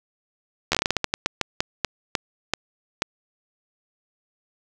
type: slowing click train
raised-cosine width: 0.2 ms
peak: -3 dBFS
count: 18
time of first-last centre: 0.72-3.021 s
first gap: 12 ms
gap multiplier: 1.26
effects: none